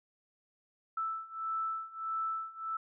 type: beating tone pair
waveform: sine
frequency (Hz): 1318.5 / 1320.1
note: E6 / E6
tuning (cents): 0 / +2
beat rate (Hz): 1.6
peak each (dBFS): -38 / -36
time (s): 0.97-2.77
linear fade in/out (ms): 5
effects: none